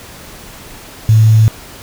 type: tone with quantisation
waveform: sine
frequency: 110 Hz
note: A2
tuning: in tune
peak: -4 dBFS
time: 1.09-1.48 s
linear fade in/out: 0 ms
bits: 5
effects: pink hiss -34 dBFS RMS until 1.82 s